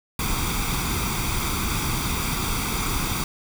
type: noise with comb filter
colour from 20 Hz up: pink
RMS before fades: -25 dBFS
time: 0.19-3.24 s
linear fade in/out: 2 ms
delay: 0.85 ms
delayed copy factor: +0.7
effects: none